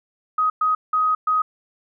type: tone bursts at uneven times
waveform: sine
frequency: 1257 Hz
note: D#6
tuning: 17 cents sharp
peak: -16 dBFS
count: 4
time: 0.38-0.5 / 0.61-0.75 / 0.93-1.15 / 1.27-1.42 s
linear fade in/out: 5 ms
effects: none